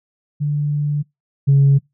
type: tone pair in turn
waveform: sine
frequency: 146.83 / 138.99 Hz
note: D3 / C#3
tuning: 0 / +5 cents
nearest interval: minor second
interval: 95 cents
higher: first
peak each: -16 / -7 dBFS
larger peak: second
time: 0.4-1.03 / 1.47-1.79 s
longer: first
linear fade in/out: 20 ms
effects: noise-tail reverb RT60 0.2 s tail -26 dB re dry + tanh soft clip ceiling -6 dBFS